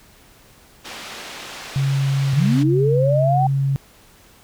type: band-pass noise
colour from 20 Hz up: white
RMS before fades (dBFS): -35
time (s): 0.84-2.64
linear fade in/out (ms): 20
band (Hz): 190 to 4000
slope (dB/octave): 12
type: tone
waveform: sine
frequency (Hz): 137.2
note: C#3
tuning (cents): -17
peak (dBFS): -16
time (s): 1.76-3.76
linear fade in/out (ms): 0
type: linear sweep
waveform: sine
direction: up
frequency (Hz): 123.47 to 784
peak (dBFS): -16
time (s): 2.33-3.47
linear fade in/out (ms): 5
effects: pink hiss -50 dBFS RMS until 4.43 s